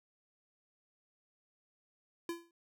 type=tone with exponential decay; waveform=square; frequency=339.3 Hz; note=F4; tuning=50 cents flat; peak=-34 dBFS; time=2.29-2.51 s; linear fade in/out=2 ms; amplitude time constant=47 ms; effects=none